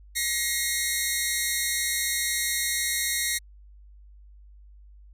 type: tone pair together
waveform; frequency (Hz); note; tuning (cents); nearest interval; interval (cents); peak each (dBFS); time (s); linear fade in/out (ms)
10% pulse; 1900 / 2133; A#6 / C7; +33 / +33; major second; 200; -18 / -19; 0.15-3.39; 20
effects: added 50 Hz sine -47 dBFS peak until 5.13 s